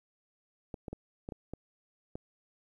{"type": "clicks", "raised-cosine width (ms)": 2, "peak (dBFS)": -26, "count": 7, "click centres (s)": [0.742, 0.882, 0.93, 1.289, 1.322, 1.536, 2.155], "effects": ["11-bit"]}